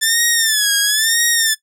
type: tone with vibrato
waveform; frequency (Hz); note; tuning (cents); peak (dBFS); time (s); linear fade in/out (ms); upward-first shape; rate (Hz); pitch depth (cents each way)
10% pulse; 1754; A6; -6; -4; 0.01-1.55; 20; sine; 1; 120
effects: noise-tail reverb RT60 0.1 s tail -17 dB re dry